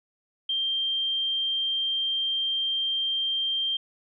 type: tone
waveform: sine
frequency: 3170 Hz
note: G7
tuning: 19 cents sharp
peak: -24 dBFS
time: 0.49-3.77 s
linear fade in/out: 5 ms
effects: none